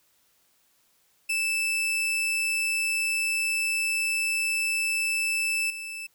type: tone with level steps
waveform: 40% pulse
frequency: 2637 Hz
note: E7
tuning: in tune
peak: -23 / -33 dBFS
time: 1.29-6.07 s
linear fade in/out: 10 ms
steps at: 5.7 s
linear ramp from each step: 2 ms
effects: white hiss -66 dBFS RMS until 6.14 s